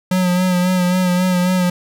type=tone with vibrato; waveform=square; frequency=181.5 Hz; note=F#3; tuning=33 cents flat; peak=-14 dBFS; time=0.11-1.7 s; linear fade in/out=5 ms; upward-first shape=sine; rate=3.7 Hz; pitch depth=34 cents each way; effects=none